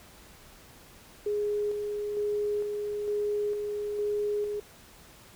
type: tone with tremolo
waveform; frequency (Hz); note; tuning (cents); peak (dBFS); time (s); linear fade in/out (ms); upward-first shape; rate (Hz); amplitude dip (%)
sine; 415.3; G#4; 0; -26; 1.26-4.6; 5; square; 1.1; 35
effects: pink hiss -53 dBFS RMS until 5.35 s